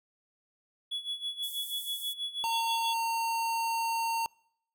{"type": "tone with tremolo", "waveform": "triangle", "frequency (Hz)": 3388, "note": "G#7", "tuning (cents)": 34, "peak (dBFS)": -29, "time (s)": [0.91, 2.94], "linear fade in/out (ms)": 10, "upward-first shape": "sine", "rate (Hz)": 6.2, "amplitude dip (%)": 80}
{"type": "band-pass noise", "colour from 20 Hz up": "white", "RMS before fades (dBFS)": -42, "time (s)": [1.42, 2.14], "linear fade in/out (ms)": 20, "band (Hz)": [9200, 15000], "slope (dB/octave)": 24}
{"type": "tone", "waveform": "square", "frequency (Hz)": 914, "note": "A#5", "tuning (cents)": -34, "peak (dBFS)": -29, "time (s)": [2.44, 4.26], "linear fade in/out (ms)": 0}
{"effects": ["noise-tail reverb RT60 0.7 s tail -26 dB re dry"]}